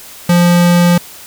square tone, 174.61 Hz, F3, in tune, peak -7 dBFS, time 0.29-0.98 s, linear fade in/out 5 ms, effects white hiss -34 dBFS RMS until 1.26 s

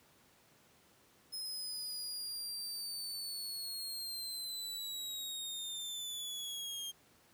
sawtooth linear sweep, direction down, 5140 to 3200 Hz, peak -37 dBFS, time 1.32-6.92 s, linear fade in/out 20 ms, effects pink hiss -66 dBFS RMS until 7.33 s + high-pass 100 Hz 12 dB/octave

